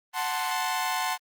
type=chord; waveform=sawtooth; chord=F# diminished; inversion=none; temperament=equal; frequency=740 / 880 / 1046.5 Hz; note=F#5 / A5 / C6; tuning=0 / 0 / 0 cents; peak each=-27 dBFS; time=0.13-1.18 s; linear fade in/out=50 ms; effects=Opus 24 kbps